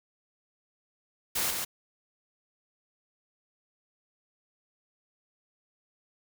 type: noise with echo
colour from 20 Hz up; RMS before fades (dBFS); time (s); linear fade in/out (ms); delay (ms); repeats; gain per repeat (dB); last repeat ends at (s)
white; -29; 1.35-1.51; 10; 140; 1; -4; 1.65
effects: none